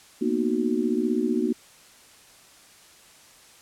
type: chord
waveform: sine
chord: B major seventh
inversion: third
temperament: just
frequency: 231.5 / 246.9 / 308.7 / 370.4 Hz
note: A#3 / B3 / D#4 / F#4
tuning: -12 / 0 / -14 / +2 cents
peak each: -27 dBFS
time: 0.21-1.53 s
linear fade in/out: 10 ms
effects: white hiss -52 dBFS RMS until 3.61 s + low-pass 10000 Hz 12 dB/octave